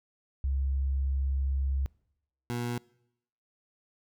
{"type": "tone pair in turn", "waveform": ["sine", "20% pulse"], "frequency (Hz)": [67.7, 120.25], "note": ["C#2", "B2"], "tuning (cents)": [-40, -46], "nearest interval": "minor seventh", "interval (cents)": 994, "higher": "second", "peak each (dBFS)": -26, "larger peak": "neither", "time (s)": [[0.44, 1.86], [2.5, 2.78]], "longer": "first", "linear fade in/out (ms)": 0, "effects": ["noise-tail reverb RT60 0.8 s tail -24 dB re dry"]}